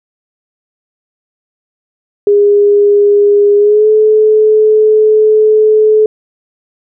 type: tone with pitch glide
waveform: sine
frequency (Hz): 409.1 to 430.7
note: G#4 to A4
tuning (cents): -26 to -37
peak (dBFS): -4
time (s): 2.27-6.06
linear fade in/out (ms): 2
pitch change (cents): +89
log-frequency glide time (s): 3.57-3.88
effects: none